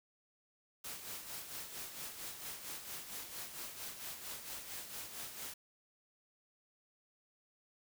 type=noise with tremolo; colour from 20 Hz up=white; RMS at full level=-44 dBFS; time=0.84-5.54 s; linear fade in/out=5 ms; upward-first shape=sine; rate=4.4 Hz; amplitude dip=55%; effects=none